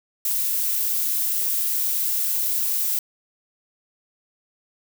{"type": "noise", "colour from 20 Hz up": "violet", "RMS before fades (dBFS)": -23, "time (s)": [0.25, 2.99], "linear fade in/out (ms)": 2, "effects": []}